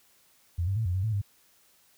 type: tone with pitch steps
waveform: sine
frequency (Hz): 85.9 / 97.4 / 112.2 / 89 / 94.3 / 110.3 / 100.7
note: F2 / G2 / A2 / F2 / F#2 / A2 / G2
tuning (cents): -28 / -11 / +34 / +33 / +33 / +5 / +47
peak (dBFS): -25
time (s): 0.58-1.217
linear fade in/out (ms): 10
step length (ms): 91
effects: white hiss -63 dBFS RMS until 1.97 s